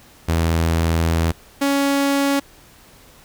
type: tone pair in turn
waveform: sawtooth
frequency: 82.41 / 279.2 Hz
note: E2 / C#4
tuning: 0 / +13 cents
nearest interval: octave + major sixth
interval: 2113 cents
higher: second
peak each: -12 dBFS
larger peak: neither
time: 0.28-1.32 / 1.61-2.4 s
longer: first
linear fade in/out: 10 ms
effects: pink hiss -48 dBFS RMS until 3.24 s